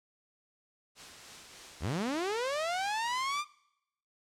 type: noise with tremolo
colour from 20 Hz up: white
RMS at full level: -47 dBFS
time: 0.95-3.43 s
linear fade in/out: 50 ms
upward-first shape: sine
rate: 3.3 Hz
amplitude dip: 25%
type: linear sweep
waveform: sawtooth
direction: up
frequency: 58.27 to 1214 Hz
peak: -27 dBFS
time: 1.8-3.45 s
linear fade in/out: 50 ms
effects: noise-tail reverb RT60 0.8 s tail -22 dB re dry + low-pass 7000 Hz 12 dB/octave